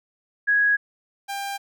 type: tone pair in turn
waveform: sine / sawtooth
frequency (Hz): 1661.2 / 795.8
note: G#6 / G5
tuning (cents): 0 / +26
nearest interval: octave + minor second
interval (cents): 1274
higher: first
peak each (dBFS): -16 / -24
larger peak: first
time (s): 0.47-0.77 / 1.28-1.58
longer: neither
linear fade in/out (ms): 20
effects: none